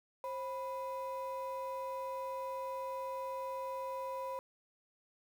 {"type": "ring-modulated tone", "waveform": "triangle", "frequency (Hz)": 760, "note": "F#5", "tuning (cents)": 46, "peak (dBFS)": -32, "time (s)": [0.24, 4.39], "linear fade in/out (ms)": 0, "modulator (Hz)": 228, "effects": ["tanh soft clip ceiling -30 dBFS", "10-bit"]}